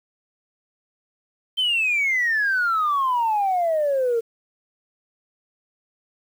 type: exponential sweep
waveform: sine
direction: down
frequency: 3136 to 450 Hz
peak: -17 dBFS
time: 1.57-4.21 s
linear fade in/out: 20 ms
effects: tanh soft clip ceiling -15 dBFS + 8-bit